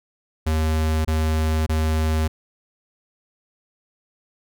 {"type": "tone bursts", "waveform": "square", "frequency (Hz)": 78.7, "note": "D#2", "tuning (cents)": 20, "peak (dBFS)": -19, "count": 3, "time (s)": [0.46, 2.28], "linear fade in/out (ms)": 10, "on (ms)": 590, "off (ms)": 25, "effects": []}